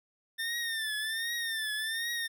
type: tone with vibrato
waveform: 25% pulse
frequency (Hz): 1798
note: A6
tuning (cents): +37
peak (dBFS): -28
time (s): 0.38-2.28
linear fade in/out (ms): 20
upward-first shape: triangle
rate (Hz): 1.3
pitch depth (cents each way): 97
effects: none